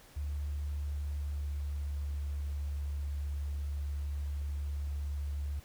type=tone with pitch glide; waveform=sine; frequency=72.8 to 71.88 Hz; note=D2 to D2; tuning=-15 to -37 cents; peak=-33 dBFS; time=0.16-5.6 s; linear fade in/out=10 ms; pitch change=-22 cents; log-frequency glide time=0.71-2.06 s; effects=pink hiss -58 dBFS RMS until 5.64 s